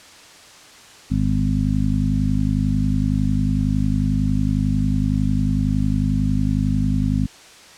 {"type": "harmonic tone with a mistuned harmonic", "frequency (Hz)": 51, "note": "G#1", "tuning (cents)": -31, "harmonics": [1, 2, 3, 4, 5], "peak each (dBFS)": [-23, -23, -23, -23, -23], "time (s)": [1.1, 7.27], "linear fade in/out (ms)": 20, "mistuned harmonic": 1, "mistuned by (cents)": -51, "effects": ["white hiss -44 dBFS RMS until 7.77 s", "low-pass 7000 Hz 12 dB/octave"]}